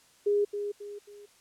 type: tone with echo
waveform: sine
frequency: 410 Hz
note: G#4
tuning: 22 cents flat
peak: -22 dBFS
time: 0.26-0.45 s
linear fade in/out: 10 ms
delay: 270 ms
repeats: 3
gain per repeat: -8 dB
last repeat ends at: 1.26 s
effects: white hiss -61 dBFS RMS until 1.4 s + low-pass 10000 Hz 12 dB/octave